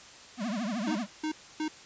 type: tone with vibrato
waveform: square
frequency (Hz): 220.5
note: A3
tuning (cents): +4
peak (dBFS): -31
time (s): 0.37-1.07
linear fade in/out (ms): 50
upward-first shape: triangle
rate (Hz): 13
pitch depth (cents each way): 270
type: tone bursts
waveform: square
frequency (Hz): 310.1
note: D#4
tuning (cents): -6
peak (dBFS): -30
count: 3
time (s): 0.87-1.682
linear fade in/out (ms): 5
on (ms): 84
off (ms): 280
effects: white hiss -50 dBFS RMS until 1.85 s + resampled to 16000 Hz